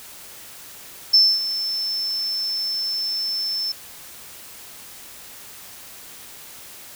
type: tone with ADSR envelope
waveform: sine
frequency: 5300 Hz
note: E8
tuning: 9 cents sharp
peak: -9 dBFS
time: 1.13-3.72 s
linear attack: 12 ms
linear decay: 250 ms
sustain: -13 dB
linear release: 4 ms
effects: white hiss -41 dBFS RMS until 6.95 s